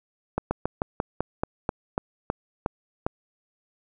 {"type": "slowing click train", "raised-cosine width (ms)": 1, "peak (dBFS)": -10, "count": 12, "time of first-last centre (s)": [0.38, 3.065], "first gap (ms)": 130, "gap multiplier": 1.12, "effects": []}